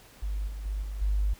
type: tone with level steps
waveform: sine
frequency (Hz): 50.5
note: G#1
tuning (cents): -48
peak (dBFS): -28 / -34 / -28 / -32 / -23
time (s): 0.22-1.34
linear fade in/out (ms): 10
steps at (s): 0.47 / 0.65 / 0.82 / 1.01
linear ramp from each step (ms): 10
effects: pink hiss -54 dBFS RMS until 1.39 s